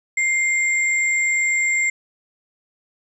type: tone pair together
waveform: sine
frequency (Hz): 2107 / 7439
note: C7 / A#8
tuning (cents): +12 / -5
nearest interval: octave + minor seventh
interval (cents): 2183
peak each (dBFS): -17 / -26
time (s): 0.17-1.9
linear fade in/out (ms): 5
effects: none